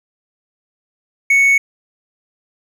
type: tone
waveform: triangle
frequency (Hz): 2217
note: C#7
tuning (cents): 0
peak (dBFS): -7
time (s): 1.3-1.58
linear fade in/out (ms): 5
effects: none